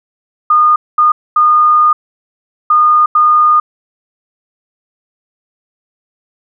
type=tone bursts at uneven times; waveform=sine; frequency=1222 Hz; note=D#6; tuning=32 cents flat; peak=-5 dBFS; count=5; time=0.5-0.76 / 0.98-1.12 / 1.36-1.93 / 2.7-3.06 / 3.15-3.6 s; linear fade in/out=5 ms; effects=none